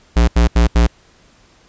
square tone bursts, 58.27 Hz, A#1, in tune, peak -9 dBFS, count 4, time 0.16-0.871 s, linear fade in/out 10 ms, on 120 ms, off 77 ms, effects pink hiss -51 dBFS RMS until 1.68 s + resampled to 16000 Hz

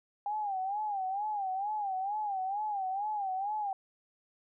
sine tone with vibrato, 801 Hz, G5, 37 cents sharp, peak -31 dBFS, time 0.26-3.73 s, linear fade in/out 2 ms, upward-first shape sine, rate 2.2 Hz, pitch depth 120 cents each way, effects none

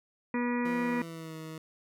harmonic tone, 242.6 Hz, B3, 31 cents flat, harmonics 1 / 2 / 4 / 5 / 6 / 7 / 8 / 9 / 10, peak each -29 / -36 / -37 / -46 / -46 / -48 / -39 / -51 / -44 dBFS, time 0.34-1.02 s, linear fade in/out 2 ms
20% pulse tone with pitch glide, 172.4 to 159.01 Hz, F3 to D#3, -22 to +38 cents, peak -35 dBFS, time 0.65-1.58 s, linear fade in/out 2 ms, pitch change -140 cents, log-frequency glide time 0.81-1.35 s
effects none

